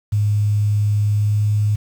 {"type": "tone with pitch glide", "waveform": "sine", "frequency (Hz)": [104.2, 104.99], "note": ["G#2", "G#2"], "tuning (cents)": [6, 19], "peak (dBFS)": -14, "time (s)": [0.12, 1.76], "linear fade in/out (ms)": 10, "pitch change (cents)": 13, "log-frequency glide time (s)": [1.12, 1.42], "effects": ["7-bit"]}